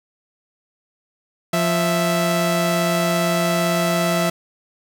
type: tone pair together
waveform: sawtooth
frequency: 174.24 / 659.3 Hz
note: F3 / E5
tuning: -4 / 0 cents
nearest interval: octave + major seventh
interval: 2304 cents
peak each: -16 dBFS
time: 1.53-4.3 s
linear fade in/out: 5 ms
effects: none